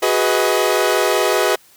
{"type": "chord", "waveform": "sawtooth", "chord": "G# minor seventh", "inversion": "third", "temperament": "equal with one note detuned", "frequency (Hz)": [370, 415.3, 493.9, 632.8], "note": ["F#4", "G#4", "B4", "D#5"], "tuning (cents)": [0, 0, 0, 29], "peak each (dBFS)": -16, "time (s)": [0.02, 1.56], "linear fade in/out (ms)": 10, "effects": ["white hiss -50 dBFS RMS until 1.76 s"]}